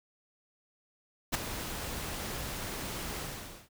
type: noise with ADSR envelope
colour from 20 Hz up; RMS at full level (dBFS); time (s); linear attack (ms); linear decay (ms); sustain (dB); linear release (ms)
pink; -26; 1.32-3.69; 27; 10; -12; 500
effects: none